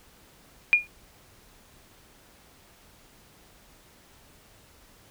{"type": "tone with exponential decay", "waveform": "sine", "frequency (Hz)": 2427, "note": "D#7", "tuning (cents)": -44, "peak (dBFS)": -11, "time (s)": [0.73, 0.87], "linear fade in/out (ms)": 0, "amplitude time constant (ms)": 30, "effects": ["pink hiss -56 dBFS RMS until 5.1 s"]}